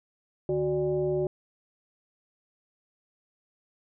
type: tone with frequency modulation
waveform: sine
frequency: 370 Hz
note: F#4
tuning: in tune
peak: -24 dBFS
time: 0.49-1.27 s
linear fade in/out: 2 ms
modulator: 221 Hz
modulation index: 0.83
effects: none